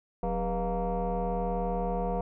sine tone with frequency modulation, 261.6 Hz, C4, in tune, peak -26 dBFS, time 0.23-2.21 s, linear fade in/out 2 ms, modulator 222 Hz, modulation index 2.6, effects tanh soft clip ceiling -22 dBFS

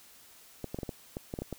clicks, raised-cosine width 2 ms, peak -22 dBFS, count 10, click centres 0.643 / 0.745 / 0.788 / 0.832 / 0.892 / 1.169 / 1.339 / 1.389 / 1.42 / 1.527 s, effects white hiss -56 dBFS RMS until 1.58 s

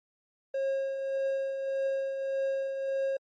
triangle tone with tremolo, 541 Hz, C#5, 42 cents flat, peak -24 dBFS, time 0.54-3.17 s, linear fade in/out 5 ms, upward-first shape triangle, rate 1.7 Hz, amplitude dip 50%, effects MP3 32 kbps

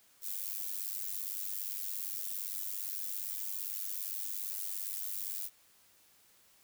violet noise with amplitude modulation, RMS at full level -35 dBFS, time 0.21-5.5 s, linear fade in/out 50 ms, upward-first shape sine, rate 97.5 Hz, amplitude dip 85%, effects white hiss -65 dBFS RMS until 6.63 s

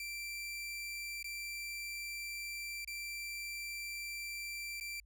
sawtooth tone with dropouts, 2349 Hz, D7, in tune, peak -37 dBFS, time 0-5 s, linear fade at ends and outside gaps 2 ms, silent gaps 1.228-1.243 / 2.847-2.875 / 4.8-4.809 s, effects added 50 Hz sine -60 dBFS peak until 5.05 s

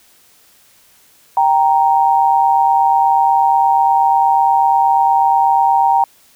sine tone pair together, 784 / 932.3 Hz, G5 / A#5, 0 / 0 cents, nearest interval minor third, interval 300 cents, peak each -12 dBFS, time 1.37-6.04 s, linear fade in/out 2 ms, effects white hiss -50 dBFS RMS until 6.35 s

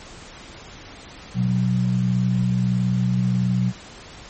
sine tone pair together, 123.47 / 185 Hz, B2 / F#3, 0 / 0 cents, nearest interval perfect fifth, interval 700 cents, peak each -20 dBFS, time 1.34-3.73 s, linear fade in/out 50 ms, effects pink hiss -41 dBFS RMS until 4.29 s + MP3 32 kbps

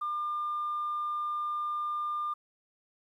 sine tone, 1200 Hz, D6, 37 cents sharp, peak -29 dBFS, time 0.01-2.34 s, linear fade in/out 10 ms, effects tanh soft clip ceiling -26 dBFS + 11-bit

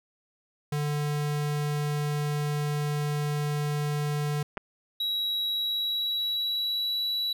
square tone, 147.6 Hz, D3, 9 cents sharp, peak -27 dBFS, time 0.72-4.43 s, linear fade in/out 5 ms
clicks, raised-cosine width 0.5 ms, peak -19 dBFS, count 2, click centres 4.572 / 4.577 s
triangle tone with pitch glide, 3873 to 3925 Hz, B7 to B7, -35 to -11 cents, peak -25 dBFS, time 5-7.33 s, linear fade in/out 5 ms, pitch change +24 cents, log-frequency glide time 5.46-7.01 s
effects none

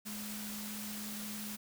sine tone in noise, 210.4 Hz, G#3, 23 cents sharp, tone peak -43 dBFS, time 0.05-1.57 s, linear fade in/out 20 ms, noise white, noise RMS -44 dBFS, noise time 0.05-1.57 s, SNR -2 dB, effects none

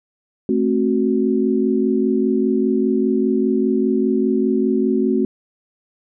sine chord, F# diminished, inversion first, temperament equal with one note detuned, 220 / 265 / 370 Hz, A3 / C4 / F#4, 0 / +22 / 0 cents, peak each -19 dBFS, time 0.49-5.25 s, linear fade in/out 2 ms, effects none

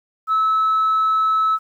sine tone, 1300 Hz, E6, 24 cents flat, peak -13 dBFS, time 0.27-1.59 s, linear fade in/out 50 ms, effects tanh soft clip ceiling -12 dBFS + 9-bit

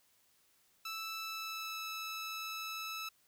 15% pulse tone with pitch glide, 1318.5 to 1308.6 Hz, E6 to E6, 0 to -13 cents, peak -33 dBFS, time 0.85-3.09 s, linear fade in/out 5 ms, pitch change -13 cents, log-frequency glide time 1.16-1.82 s, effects white hiss -71 dBFS RMS until 3.27 s

